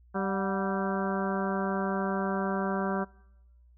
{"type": "harmonic tone with a mistuned harmonic", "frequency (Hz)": 194.6, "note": "G3", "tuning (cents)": -12, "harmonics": [1, 2, 3, 4, 5, 6, 7, 8], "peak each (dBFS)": [-31, -34, -36, -37, -38, -39, -39, -40], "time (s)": [0.14, 3.05], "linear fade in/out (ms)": 20, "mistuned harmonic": 4, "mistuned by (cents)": -81, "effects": ["noise-tail reverb RT60 1.0 s tail -25 dB re dry", "added 60 Hz sine -55 dBFS peak until 3.77 s"]}